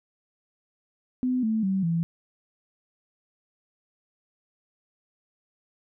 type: tone with pitch steps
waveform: sine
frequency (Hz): 253 / 220.2 / 191.74 / 166.92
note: B3 / A3 / G3 / E3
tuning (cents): +42 / +2 / -38 / +22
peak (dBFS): -22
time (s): 1.23-2.03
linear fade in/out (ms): 0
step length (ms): 200
effects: none